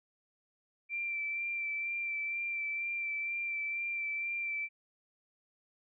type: tone with vibrato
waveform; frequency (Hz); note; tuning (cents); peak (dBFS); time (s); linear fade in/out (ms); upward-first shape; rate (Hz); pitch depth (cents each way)
sine; 2349; D7; 0; -33; 0.89-4.69; 50; sine; 2.1; 21
effects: none